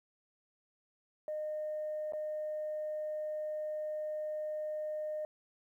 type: tone with dropouts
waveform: sine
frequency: 612 Hz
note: D#5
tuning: 29 cents flat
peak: -34 dBFS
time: 1.28-5.25 s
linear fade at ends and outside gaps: 1 ms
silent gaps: 2.123-2.134 s
effects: tanh soft clip ceiling -31 dBFS + 12-bit